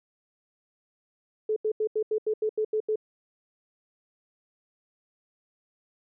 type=tone bursts; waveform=sine; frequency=431.9 Hz; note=A4; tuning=32 cents flat; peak=-23 dBFS; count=10; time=1.49-2.958 s; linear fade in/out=5 ms; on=73 ms; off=82 ms; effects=none